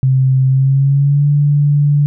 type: tone with pitch glide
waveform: sine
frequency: 131.7 to 145.29 Hz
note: C3 to D3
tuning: +12 to -18 cents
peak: -8 dBFS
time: 0.03-2.06 s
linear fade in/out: 0 ms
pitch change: +170 cents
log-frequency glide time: 0.47-1.28 s
effects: none